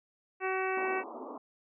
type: harmonic tone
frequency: 377.9 Hz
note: F#4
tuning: 37 cents sharp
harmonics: 1 / 2 / 3 / 4 / 5 / 6 / 7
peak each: -33 / -36 / -38 / -39 / -40 / -41 / -41 dBFS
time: 0.4-1.04 s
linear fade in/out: 50 ms
type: band-pass noise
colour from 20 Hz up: pink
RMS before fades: -43 dBFS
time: 0.77-1.38 s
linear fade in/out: 5 ms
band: 230 to 1200 Hz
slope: 96 dB/octave
effects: none